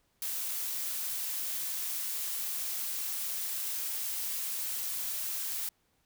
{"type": "noise", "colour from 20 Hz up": "blue", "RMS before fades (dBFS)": -35, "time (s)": [0.22, 5.69], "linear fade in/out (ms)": 2, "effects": ["pink hiss -73 dBFS RMS until 6.05 s"]}